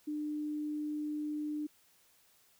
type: tone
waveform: sine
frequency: 300 Hz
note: D4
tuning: 37 cents sharp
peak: -34 dBFS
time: 0.07-1.67 s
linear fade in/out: 10 ms
effects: white hiss -67 dBFS RMS until 2.59 s